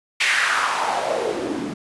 white noise with band-pass filter sweep, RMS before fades -22 dBFS, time 0.2-1.74 s, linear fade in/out 10 ms, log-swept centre 2300 to 230 Hz, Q 3.3, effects resampled to 24000 Hz

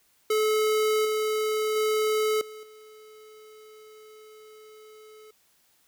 square tone with level steps, 431.1 Hz, A4, 35 cents flat, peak -22 / -25 / -23 / -41 / -48 dBFS, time 0.3-5.31 s, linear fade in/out 5 ms, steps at 1.05 / 1.76 / 2.41 / 2.63 s, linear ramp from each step 2 ms, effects white hiss -65 dBFS RMS until 5.87 s

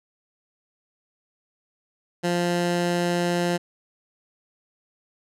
15% pulse tone, 174.61 Hz, F3, in tune, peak -15 dBFS, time 2.23-3.58 s, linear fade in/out 20 ms, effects low-pass 10000 Hz 12 dB/octave

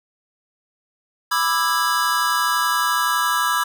square chord, E dominant seventh, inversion second, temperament just, 988.9 / 1186.7 / 1318.5 / 1648.1 Hz, B5 / D6 / E6 / G#6, +2 / +18 / 0 / -14 cents, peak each -24 dBFS, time 1.31-3.64 s, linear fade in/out 10 ms, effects none

